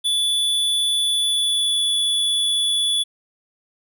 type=tone with pitch glide; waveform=square; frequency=3458 to 3434 Hz; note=A7 to A7; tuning=-31 to -43 cents; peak=-18 dBFS; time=0.04-3.04 s; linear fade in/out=20 ms; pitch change=-12 cents; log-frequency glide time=0.97-1.88 s; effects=none